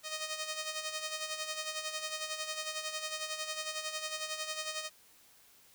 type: tone with tremolo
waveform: 5% pulse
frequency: 622.3 Hz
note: D#5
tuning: in tune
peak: -23 dBFS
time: 0.03-4.9 s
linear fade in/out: 50 ms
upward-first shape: sine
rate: 11 Hz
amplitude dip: 60%
effects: white hiss -62 dBFS RMS until 5.74 s